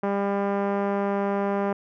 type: tone with low-pass filter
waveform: 5% pulse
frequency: 199.9 Hz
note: G3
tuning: 34 cents sharp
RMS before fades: -25 dBFS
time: 0.03-1.73 s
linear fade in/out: 5 ms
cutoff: 710 Hz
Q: 0.69
effects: none